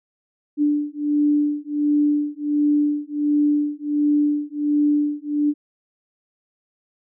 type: beating tone pair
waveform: sine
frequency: 293.7 / 295.1 Hz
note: D4 / D4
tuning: 0 / +8 cents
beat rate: 1.4 Hz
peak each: -20 dBFS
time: 0.57-5.54 s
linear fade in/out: 50 ms
effects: none